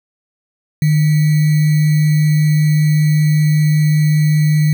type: tone with sample-and-hold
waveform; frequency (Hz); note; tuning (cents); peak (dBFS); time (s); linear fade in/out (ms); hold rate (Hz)
sine; 152.6; D#3; -33; -9; 0.82-4.73; 2; 2100
effects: none